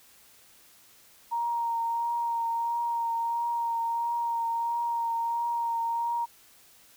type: tone with vibrato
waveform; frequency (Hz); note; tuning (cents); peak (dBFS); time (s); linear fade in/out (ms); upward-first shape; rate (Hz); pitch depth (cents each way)
sine; 932.3; A#5; 0; -26; 1.31-6.26; 20; triangle; 1.5; 21
effects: white hiss -57 dBFS RMS until 6.96 s